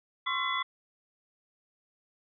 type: tone cluster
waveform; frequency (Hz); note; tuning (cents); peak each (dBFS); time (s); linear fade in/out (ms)
sine; 1041 / 1105 / 1354 / 2025 / 3422; C6 / C#6 / E6 / B6 / A7; -9 / -6 / +46 / +43 / -49; -35 / -34 / -38 / -33 / -35; 0.26-0.63; 10
effects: none